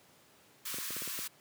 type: high-pass noise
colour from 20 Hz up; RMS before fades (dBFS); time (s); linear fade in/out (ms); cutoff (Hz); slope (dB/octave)
white; -39; 0.65-1.28; 10; 1000; 96
type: clicks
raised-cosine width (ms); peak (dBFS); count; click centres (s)
2; -31; 7; 0.743 / 0.785 / 0.906 / 0.966 / 1.021 / 1.076 / 1.19
effects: pink hiss -62 dBFS RMS until 1.4 s + high-pass 150 Hz 12 dB/octave